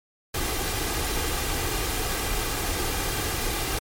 pink noise with comb filter, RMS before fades -27 dBFS, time 0.34-3.79 s, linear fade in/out 5 ms, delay 2.5 ms, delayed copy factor +0.5, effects MP3 64 kbps

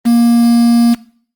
triangle tone with quantisation, 235.3 Hz, A#3, 16 cents sharp, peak -4 dBFS, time 0.05-0.95 s, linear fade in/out 20 ms, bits 4, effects noise-tail reverb RT60 0.5 s tail -19 dB re dry + Opus 32 kbps

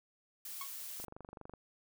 blue noise, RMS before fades -45 dBFS, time 0.45-1.05 s, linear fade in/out 2 ms
sawtooth tone with exponential decay, 1100 Hz, C#6, 14 cents flat, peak -35 dBFS, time 0.61-0.72 s, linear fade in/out 2 ms, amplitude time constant 22 ms
click train, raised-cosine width 1 ms, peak -34 dBFS, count 14, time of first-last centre 1-1.537 s, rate 24.2 Hz
effects none

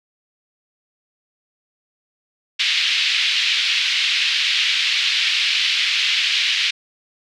pink band-pass noise, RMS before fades -19 dBFS, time 2.59-6.71 s, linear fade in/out 10 ms, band 2400 to 4100 Hz, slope 24 dB/octave, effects none

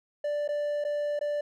triangle tone with dropouts, 587.3 Hz, D5, in tune, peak -25 dBFS, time 0.24-1.41 s, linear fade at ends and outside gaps 5 ms, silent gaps 0.478-0.488 / 0.841-0.848 / 1.192-1.211 s, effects none

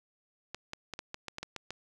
clicks, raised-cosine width 0.2 ms, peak -21 dBFS, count 10, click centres 0.546 / 0.734 / 0.937 / 0.991 / 1.144 / 1.283 / 1.384 / 1.43 / 1.563 / 1.706 s, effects 9-bit

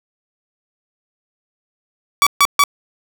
sawtooth tone bursts, 1142 Hz, D6, 49 cents flat, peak -5 dBFS, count 3, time 2.22-2.638 s, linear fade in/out 0 ms, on 46 ms, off 140 ms, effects none

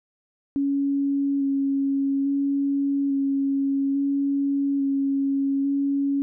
sine tone with vibrato, 277.2 Hz, C#4, in tune, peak -20 dBFS, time 0.56-6.22 s, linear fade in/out 0 ms, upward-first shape square, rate 0.59 Hz, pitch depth 12 cents each way, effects none

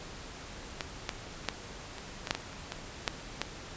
clicks, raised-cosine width 0.2 ms, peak -15 / -13 / -30 / -11 / -24 / -17 / -8 / -15 / -29 / -18 / -9 / -12 dBFS, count 12, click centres 0.808 / 1.092 / 1.45 / 1.487 / 1.983 / 2.272 / 2.309 / 2.35 / 2.53 / 2.721 / 3.078 / 3.416 s, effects pink hiss -45 dBFS RMS until 3.76 s + resampled to 16000 Hz

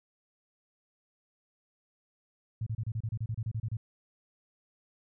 sine tone bursts, 111.3 Hz, A2, 20 cents sharp, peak -30 dBFS, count 14, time 2.61-3.77 s, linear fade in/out 5 ms, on 55 ms, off 30 ms, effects none

